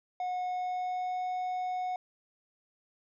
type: tone with pitch glide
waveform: triangle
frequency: 728 to 733.5 Hz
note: F#5 to F#5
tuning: -28 to -15 cents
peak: -29 dBFS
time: 0.2-1.96 s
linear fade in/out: 2 ms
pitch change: +13 cents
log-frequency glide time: 0.43-1.25 s
effects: resampled to 16000 Hz